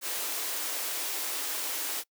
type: high-pass noise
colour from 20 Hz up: white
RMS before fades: -33 dBFS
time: 0.01-2.04 s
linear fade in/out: 50 ms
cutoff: 270 Hz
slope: 96 dB/octave
effects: noise-tail reverb RT60 0.1 s tail -24 dB re dry